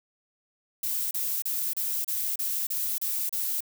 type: noise bursts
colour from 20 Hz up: violet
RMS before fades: -29 dBFS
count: 9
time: 0.83-3.606 s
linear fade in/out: 5 ms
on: 280 ms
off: 32 ms
effects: none